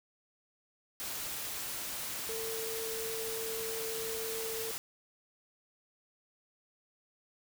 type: tone in noise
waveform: sine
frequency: 449.2 Hz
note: A4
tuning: 36 cents sharp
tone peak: -38 dBFS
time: 2.29-4.71 s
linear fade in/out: 0 ms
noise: white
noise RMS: -39 dBFS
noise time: 1-4.78 s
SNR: -2 dB
effects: none